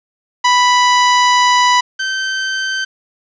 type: tone pair in turn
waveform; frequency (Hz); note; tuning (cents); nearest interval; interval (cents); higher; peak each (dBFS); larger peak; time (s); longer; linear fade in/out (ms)
sawtooth; 987.8 / 1548.2; B5 / G6; 0 / -22; minor sixth; 778; second; -5 / -13; first; 0.44-1.81 / 1.99-2.85; first; 10
effects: resampled to 16000 Hz + 7-bit